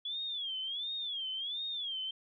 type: tone with vibrato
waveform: sine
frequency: 3366 Hz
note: G#7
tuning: 23 cents sharp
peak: -35 dBFS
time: 0.05-2.11 s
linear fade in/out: 5 ms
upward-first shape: sine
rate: 1.4 Hz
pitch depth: 170 cents each way
effects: none